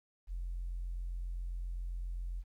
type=tone; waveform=sine; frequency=43.76 Hz; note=F1; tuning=4 cents sharp; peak=-35 dBFS; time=0.27-2.44 s; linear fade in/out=50 ms; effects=tanh soft clip ceiling -32 dBFS + 12-bit